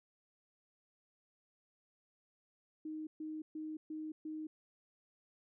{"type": "tone bursts", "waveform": "sine", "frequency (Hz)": 311.1, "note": "D#4", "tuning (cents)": 0, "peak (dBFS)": -40, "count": 5, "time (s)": [2.85, 4.47], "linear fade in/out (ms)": 5, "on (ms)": 220, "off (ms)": 130, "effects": []}